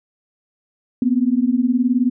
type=beating tone pair; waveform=sine; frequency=239.1 / 258.1 Hz; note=A#3 / C4; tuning=+44 / -23 cents; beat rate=19 Hz; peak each=-17 dBFS; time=1.02-2.1 s; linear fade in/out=2 ms; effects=none